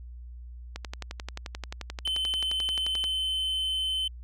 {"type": "click train", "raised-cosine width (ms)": 0.2, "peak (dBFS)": -18, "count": 27, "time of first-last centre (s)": [0.76, 3.041], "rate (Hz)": 11.4}
{"type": "tone", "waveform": "triangle", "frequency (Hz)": 3064, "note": "G7", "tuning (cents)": -40, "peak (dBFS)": -25, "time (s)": [2.05, 4.08], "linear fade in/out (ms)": 5}
{"effects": ["added 60 Hz sine -40 dBFS peak until 4.23 s"]}